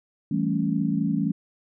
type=chord; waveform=sine; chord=A dominant seventh; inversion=second; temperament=equal; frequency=164.81 / 196 / 220 / 277.2 Hz; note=E3 / G3 / A3 / C#4; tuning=0 / 0 / 0 / 0 cents; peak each=-27 dBFS; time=0.31-1.32 s; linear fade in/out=5 ms; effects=none